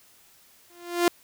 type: tone with exponential growth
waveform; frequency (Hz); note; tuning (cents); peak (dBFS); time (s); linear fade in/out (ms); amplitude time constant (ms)
sawtooth; 347.7; F4; -8; -12; 0.7-1.08; 2; 81
effects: white hiss -57 dBFS RMS until 1.23 s